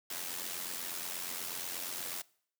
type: noise with amplitude modulation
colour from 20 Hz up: white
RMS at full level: -37 dBFS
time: 0.1-2.22 s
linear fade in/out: 5 ms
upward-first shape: sine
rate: 88.3 Hz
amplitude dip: 60%
effects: noise-tail reverb RT60 0.6 s tail -23 dB re dry + high-pass 150 Hz 12 dB/octave